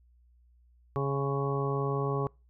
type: harmonic tone with a mistuned harmonic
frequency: 138.59 Hz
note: C#3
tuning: in tune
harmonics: 1 / 2 / 3 / 4 / 5 / 6 / 7 / 8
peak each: -30 / -40 / -32 / -40 / -43 / -41 / -44 / -36 dBFS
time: 0.96-2.27 s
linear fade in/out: 0 ms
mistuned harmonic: 7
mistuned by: +57 cents
effects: noise-tail reverb RT60 0.3 s tail -26 dB re dry + added 60 Hz sine -59 dBFS peak until 2.49 s